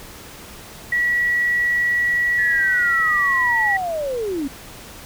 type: tone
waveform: sine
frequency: 1934 Hz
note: B6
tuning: 37 cents flat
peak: -16 dBFS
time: 0.92-3.77 s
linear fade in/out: 5 ms
type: linear sweep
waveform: sine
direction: down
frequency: 1760 to 260 Hz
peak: -21 dBFS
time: 2.38-4.48 s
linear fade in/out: 10 ms
effects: pink hiss -39 dBFS RMS until 5.05 s